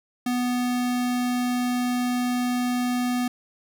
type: tone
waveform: square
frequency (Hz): 246.9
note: B3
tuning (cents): 0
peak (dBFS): -23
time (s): 0.26-3.28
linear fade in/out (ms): 5
effects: none